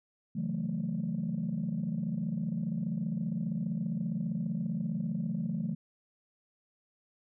sine chord, F# minor seventh, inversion second, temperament equal, 138.59 / 164.81 / 185 / 220 Hz, C#3 / E3 / F#3 / A3, 0 / 0 / 0 / 0 cents, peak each -40 / -34 / -35 / -34 dBFS, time 0.35-5.75 s, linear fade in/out 10 ms, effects tanh soft clip ceiling -24 dBFS

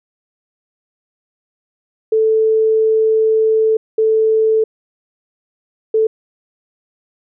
sine tone bursts at uneven times, 440 Hz, A4, in tune, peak -10 dBFS, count 3, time 2.12-3.77 / 3.98-4.64 / 5.94-6.07 s, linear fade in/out 5 ms, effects none

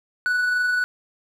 triangle tone with amplitude modulation, 1480 Hz, F#6, in tune, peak -16 dBFS, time 0.26-0.84 s, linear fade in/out 0 ms, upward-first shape sine, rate 23.5 Hz, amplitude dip 25%, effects none

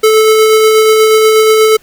square tone with tremolo, 436.1 Hz, A4, 15 cents flat, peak -4 dBFS, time 0.03-1.77 s, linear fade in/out 10 ms, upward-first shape sine, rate 8.3 Hz, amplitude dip 25%, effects pink hiss -46 dBFS RMS until 1.82 s

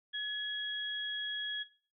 sine tone pair together, 1700 / 3311 Hz, G#6 / G#7, +40 / -6 cents, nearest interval octave, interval 1154 cents, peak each -38 / -36 dBFS, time 0.13-1.64 s, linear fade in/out 20 ms, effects noise-tail reverb RT60 0.4 s tail -17 dB re dry

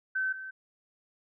sine tone pair in turn, 1533 / 1539.7 Hz, G6 / G6, -39 / -32 cents, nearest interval unison, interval 7 cents, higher second, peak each -27 / -38 dBFS, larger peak first, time 0.15-0.33 / 0.33-0.51 s, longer neither, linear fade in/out 10 ms, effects none

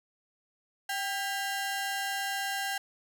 sawtooth ring-modulated tone, 1195 Hz, D6, 30 cents sharp, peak -24 dBFS, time 0.89-2.78 s, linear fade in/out 5 ms, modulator 412 Hz, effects none

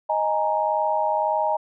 sine chord, D# suspended fourth, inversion none, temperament equal, 622.3 / 830.6 / 932.3 Hz, D#5 / G#5 / A#5, 0 / 0 / 0 cents, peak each -24 dBFS, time 0.09-1.57 s, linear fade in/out 10 ms, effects none

